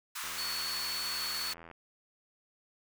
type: high-pass noise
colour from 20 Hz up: pink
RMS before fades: -39 dBFS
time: 0.15-1.54 s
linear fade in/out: 10 ms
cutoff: 1000 Hz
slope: 48 dB/octave
type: click train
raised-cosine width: 0.5 ms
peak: -34 dBFS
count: 124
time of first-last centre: 0.24-1.713 s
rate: 83.5 Hz
type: tone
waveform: sine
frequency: 4420 Hz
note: C#8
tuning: 6 cents flat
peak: -35 dBFS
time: 0.38-1.53 s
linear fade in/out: 5 ms
effects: none